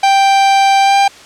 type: tone with pitch glide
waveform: 45% pulse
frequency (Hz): 785 to 794.1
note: G5 to G5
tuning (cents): +2 to +22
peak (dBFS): -7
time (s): 0.03-1.08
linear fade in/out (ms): 5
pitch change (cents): +20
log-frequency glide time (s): 0.81-0.96
effects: white hiss -37 dBFS RMS until 1.25 s + low-pass 6000 Hz 12 dB/octave